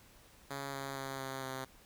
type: tone with pitch steps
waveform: 5% pulse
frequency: 138.59 / 136.92 / 135.27 / 133.64 / 132.03 Hz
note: C#3 / C#3 / C#3 / C3 / C3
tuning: 0 / -21 / -42 / +37 / +16 cents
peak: -28 dBFS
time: 0.5-1.65 s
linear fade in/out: 10 ms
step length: 230 ms
effects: pink hiss -61 dBFS RMS until 1.85 s